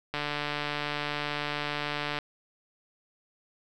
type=click train; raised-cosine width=0.3 ms; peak=-15 dBFS; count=302; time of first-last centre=0.14-2.188 s; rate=147 Hz; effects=none